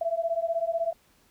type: beating tone pair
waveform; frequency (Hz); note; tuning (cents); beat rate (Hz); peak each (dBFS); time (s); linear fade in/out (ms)
sine; 659.3 / 675.3; E5 / E5; 0 / +42; 16; -28; 0.01-0.93; 5
effects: pink hiss -63 dBFS RMS until 1.3 s